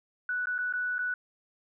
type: tone with dropouts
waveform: sine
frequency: 1480 Hz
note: F#6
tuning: in tune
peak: -28 dBFS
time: 0.29-1.14 s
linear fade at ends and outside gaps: 2 ms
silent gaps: 0.457-0.47 / 0.581-0.587 / 0.726-0.736 / 0.983-0.99 s
effects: none